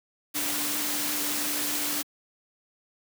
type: tone in noise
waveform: sine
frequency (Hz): 293.7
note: D4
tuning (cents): 0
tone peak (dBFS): -37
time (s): 0.34-2.03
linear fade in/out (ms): 20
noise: white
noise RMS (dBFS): -29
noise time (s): 0.34-2.03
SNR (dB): -11
effects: high-pass 150 Hz 12 dB/octave